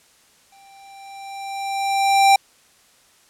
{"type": "tone with exponential growth", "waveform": "square", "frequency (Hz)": 787, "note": "G5", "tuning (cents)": 7, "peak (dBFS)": -10, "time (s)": [0.52, 2.36], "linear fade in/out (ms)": 5, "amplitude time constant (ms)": 400, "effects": ["white hiss -55 dBFS RMS until 3.29 s", "low-pass 10000 Hz 12 dB/octave"]}